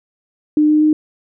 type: tone with pitch steps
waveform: sine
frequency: 302.1 / 304.4 / 306.7 Hz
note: D4 / D#4 / D#4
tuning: +49 / -38 / -25 cents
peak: -9 dBFS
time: 0.57-0.93 s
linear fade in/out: 2 ms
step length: 120 ms
effects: none